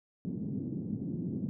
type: band-pass noise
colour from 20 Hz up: pink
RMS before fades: -36 dBFS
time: 0.25-1.49 s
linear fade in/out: 0 ms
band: 140 to 280 Hz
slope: 24 dB/octave
effects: none